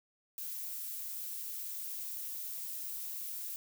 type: noise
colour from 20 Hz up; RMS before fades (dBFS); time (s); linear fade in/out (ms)
violet; -41; 0.38-3.56; 0
effects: none